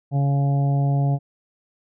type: harmonic tone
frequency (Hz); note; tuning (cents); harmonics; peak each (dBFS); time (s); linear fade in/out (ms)
140; C#3; +18; 1 / 2 / 3 / 4 / 5 / 6; -17 / -31 / -37 / -36 / -31 / -40; 0.11-1.19; 50
effects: none